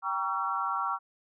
sine chord, G diminished seventh, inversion none, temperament just, 784 / 940.8 / 1128.9 / 1354.7 Hz, G5 / Bb5 / Db6 / Fb6, 0 / +16 / +31 / +47 cents, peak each -36 / -35 / -32 / -32 dBFS, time 0.02-0.99 s, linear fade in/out 50 ms, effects none

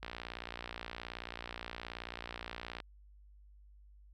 click train, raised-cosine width 0.3 ms, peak -25 dBFS, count 164, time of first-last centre 0.03-2.802 s, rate 58.8 Hz, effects added 50 Hz sine -56 dBFS peak until 4.13 s

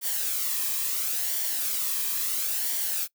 blue noise with flanger, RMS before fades -28 dBFS, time 0.01-3.08 s, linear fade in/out 50 ms, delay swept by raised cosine 0.77 to 1.42 ms, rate 0.73 Hz, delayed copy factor -0.5, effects noise-tail reverb RT60 0.1 s tail -22 dB re dry

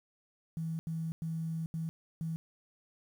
sine tone bursts at uneven times, 162.5 Hz, E3, 24 cents flat, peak -33 dBFS, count 5, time 0.57-0.79 / 0.87-1.12 / 1.22-1.66 / 1.74-1.89 / 2.21-2.36 s, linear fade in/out 0 ms, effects 10-bit

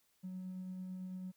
triangle tone with tremolo, 185 Hz, F#3, in tune, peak -37 dBFS, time 0.23-1.32 s, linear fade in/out 20 ms, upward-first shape sine, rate 9 Hz, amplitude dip 30%, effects tanh soft clip ceiling -38 dBFS + white hiss -75 dBFS RMS until 1.36 s

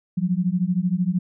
sine beating tone pair, 174 / 187 Hz, F3 / F#3, -6 / +19 cents, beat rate 13 Hz, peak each -22 dBFS, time 0.17-1.19 s, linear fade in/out 10 ms, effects none

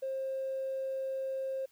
triangle tone with tanh clipping, 532 Hz, C5, 29 cents sharp, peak -32 dBFS, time 0.02-1.66 s, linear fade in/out 10 ms, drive 1 dB, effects white hiss -68 dBFS RMS until 1.71 s

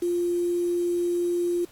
sine tone with quantisation, 349.2 Hz, F4, in tune, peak -22 dBFS, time 0.02-1.65 s, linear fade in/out 5 ms, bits 7, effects pink hiss -54 dBFS RMS until 1.71 s + AAC 64 kbps

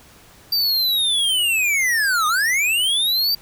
square linear two-way sweep, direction down then up, 4699 to 1200 to 4699 Hz, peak -17 dBFS, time 0.52-3.35 s, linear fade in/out 5 ms, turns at 2.27 s, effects pink hiss -48 dBFS RMS until 3.41 s

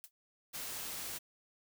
blue noise with exponential decay, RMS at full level -46 dBFS, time 0.04-0.11 s, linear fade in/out 0 ms, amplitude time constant 15 ms
white noise, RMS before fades -42 dBFS, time 0.53-1.19 s, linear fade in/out 20 ms
effects none

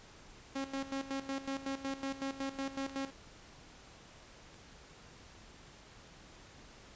sawtooth tone with tremolo, 271.6 Hz, C#4, 35 cents flat, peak -31 dBFS, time 0.55-3.11 s, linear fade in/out 10 ms, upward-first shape square, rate 5.4 Hz, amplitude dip 75%
clicks, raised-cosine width 0.2 ms, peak -32 / -40 dBFS, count 2, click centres 2.896 / 4.543 s
effects pink hiss -56 dBFS RMS until 6.95 s + resampled to 16000 Hz

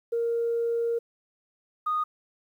sine tone pair in turn, 466.2 / 1236.4 Hz, A#4 / D#6, 0 / -11 cents, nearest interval octave + perfect fourth, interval 1689 cents, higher second, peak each -23 dBFS, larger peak neither, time 0.12-0.99 / 1.86-2.04 s, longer first, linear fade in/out 10 ms, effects tanh soft clip ceiling -19 dBFS + 10-bit

